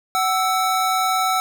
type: tone pair together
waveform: square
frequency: 750.9 / 1318.5 Hz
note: F#5 / E6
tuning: +25 / 0 cents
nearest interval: minor seventh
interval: 975 cents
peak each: -21 dBFS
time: 0.15-1.4 s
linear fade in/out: 0 ms
effects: none